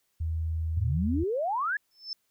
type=tone; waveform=sine; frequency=80.7 Hz; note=E2; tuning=36 cents flat; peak=-27 dBFS; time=0.2-1.24 s; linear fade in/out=10 ms
type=exponential sweep; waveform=sine; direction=up; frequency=89.4 to 1760 Hz; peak=-26 dBFS; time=0.77-1.77 s; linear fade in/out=5 ms
type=tone with exponential growth; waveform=sine; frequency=5274 Hz; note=E8; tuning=in tune; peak=-29 dBFS; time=1.91-2.13 s; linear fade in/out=1 ms; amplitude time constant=47 ms
effects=white hiss -74 dBFS RMS until 2.3 s